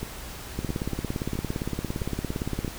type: two click trains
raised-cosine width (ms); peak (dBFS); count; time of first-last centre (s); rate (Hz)
3; -15 / -18; 37 / 5; 0.59-2.647 / 0.03-2.679; 17.5 / 1.51
effects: added 60 Hz sine -44 dBFS peak until 2.78 s + pink hiss -40 dBFS RMS until 2.78 s